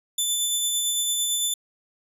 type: tone with tremolo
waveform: 15% pulse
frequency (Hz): 3520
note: A7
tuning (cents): 0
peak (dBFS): -14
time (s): 0.18-1.54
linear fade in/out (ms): 5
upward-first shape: sine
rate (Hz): 8.9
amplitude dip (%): 25
effects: resampled to 32000 Hz